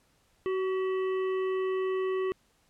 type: harmonic tone with a mistuned harmonic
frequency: 376.9 Hz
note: F#4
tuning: 32 cents sharp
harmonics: 1 / 3 / 5 / 7 / 8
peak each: -27 / -39 / -44 / -49 / -53 dBFS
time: 0.46-2.32 s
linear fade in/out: 0 ms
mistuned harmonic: 5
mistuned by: +50 cents
effects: pink hiss -68 dBFS RMS until 2.69 s + low-pass 12000 Hz 12 dB/octave